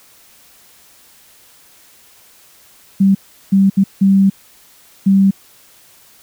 sine tone bursts at uneven times, 194.8 Hz, G3, 11 cents flat, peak -7 dBFS, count 5, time 3-3.15 / 3.52-3.7 / 3.77-3.84 / 4.01-4.3 / 5.06-5.31 s, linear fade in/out 10 ms, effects white hiss -47 dBFS RMS until 6.22 s

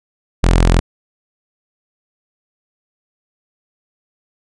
sawtooth tone, 43 Hz, F1, 26 cents flat, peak -5 dBFS, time 0.43-0.8 s, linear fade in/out 10 ms, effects resampled to 22050 Hz

